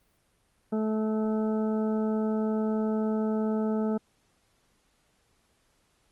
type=harmonic tone; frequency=217.2 Hz; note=A3; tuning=22 cents flat; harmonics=1 / 2 / 3 / 4 / 6 / 7; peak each=-26 / -31 / -37 / -41 / -44 / -54 dBFS; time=0.72-3.98 s; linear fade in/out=10 ms; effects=pink hiss -69 dBFS RMS until 6.11 s + Opus 32 kbps